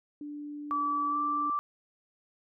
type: tone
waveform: sine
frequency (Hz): 293.7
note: D4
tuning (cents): 0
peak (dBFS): -37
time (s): 0.21-1.5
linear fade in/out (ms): 2
type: tone with pitch glide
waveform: sine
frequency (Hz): 1152 to 1170.8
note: D6 to D6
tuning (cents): -34 to -6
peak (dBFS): -27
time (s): 0.71-1.59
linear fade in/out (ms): 0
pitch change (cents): +28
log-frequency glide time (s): 1.09-1.17
effects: none